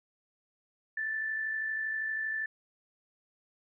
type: tone with amplitude modulation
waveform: sine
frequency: 1760 Hz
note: A6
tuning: in tune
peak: -29 dBFS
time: 0.97-2.46 s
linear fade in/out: 5 ms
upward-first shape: sine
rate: 52.6 Hz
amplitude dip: 40%
effects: none